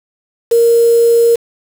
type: tone with quantisation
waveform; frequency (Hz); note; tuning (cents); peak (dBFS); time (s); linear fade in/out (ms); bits
sine; 466.2; A#4; 0; -6; 0.51-1.36; 10; 4
effects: none